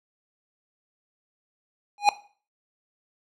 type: tone with exponential growth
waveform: square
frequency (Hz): 821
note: G#5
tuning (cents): -20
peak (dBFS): -11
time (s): 1.98-2.09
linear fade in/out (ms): 1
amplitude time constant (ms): 22
effects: noise-tail reverb RT60 0.4 s tail -17 dB re dry + low-pass 6000 Hz 12 dB/octave